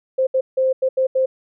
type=tone bursts at uneven times; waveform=sine; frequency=523.3 Hz; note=C5; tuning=in tune; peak=-14 dBFS; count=6; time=0.18-0.27 / 0.34-0.41 / 0.57-0.73 / 0.82-0.89 / 0.97-1.07 / 1.15-1.26 s; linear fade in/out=10 ms; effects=none